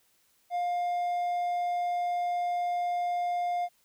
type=tone; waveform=triangle; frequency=706 Hz; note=F5; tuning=19 cents sharp; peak=-25 dBFS; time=0.5-3.69 s; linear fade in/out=50 ms; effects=white hiss -68 dBFS RMS until 3.84 s